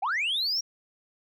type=linear sweep; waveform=sine; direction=up; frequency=692 to 5690 Hz; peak=-23 dBFS; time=0.02-0.61 s; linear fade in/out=10 ms; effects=tanh soft clip ceiling -23 dBFS